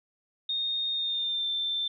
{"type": "tone with pitch glide", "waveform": "sine", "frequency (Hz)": [3689, 3559], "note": ["A#7", "A7"], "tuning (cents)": [-19, 19], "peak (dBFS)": -27, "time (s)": [0.49, 1.88], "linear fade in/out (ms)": 5, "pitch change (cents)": -62, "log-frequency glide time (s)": [0.92, 1.49], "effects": []}